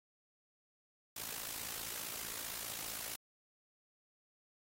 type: noise with amplitude modulation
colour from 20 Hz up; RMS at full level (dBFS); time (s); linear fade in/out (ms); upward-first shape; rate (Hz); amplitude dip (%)
white; -40; 1.16-3.16; 5; sine; 55.3; 75
effects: AAC 48 kbps